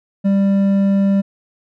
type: tone with hard clipping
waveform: triangle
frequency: 197.1 Hz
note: G3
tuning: 10 cents sharp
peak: -13 dBFS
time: 0.24-1.22 s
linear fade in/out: 20 ms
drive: 9 dB
effects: none